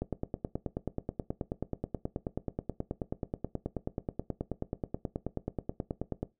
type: click train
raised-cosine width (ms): 2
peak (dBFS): -19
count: 59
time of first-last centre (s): 0.02-6.23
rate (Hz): 9.34
effects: noise-tail reverb RT60 0.2 s tail -17 dB re dry